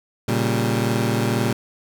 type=chord; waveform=20% pulse; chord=G diminished; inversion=first; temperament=equal; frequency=116.54 / 138.59 / 196 Hz; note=Bb2 / Db3 / G3; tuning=0 / 0 / 0 cents; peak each=-16 / -21 / -20 dBFS; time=0.28-1.53 s; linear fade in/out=5 ms; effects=none